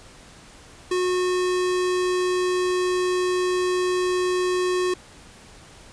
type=tone; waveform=square; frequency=363.9 Hz; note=F#4; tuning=29 cents flat; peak=-21 dBFS; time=0.91-4.94 s; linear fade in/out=5 ms; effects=pink hiss -47 dBFS RMS until 5.92 s + resampled to 22050 Hz